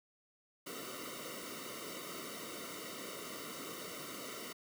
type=noise with comb filter; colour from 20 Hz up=pink; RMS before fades=-45 dBFS; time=0.66-4.53 s; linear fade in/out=10 ms; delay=1.2 ms; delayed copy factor=-0.95; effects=high-pass 200 Hz 12 dB/octave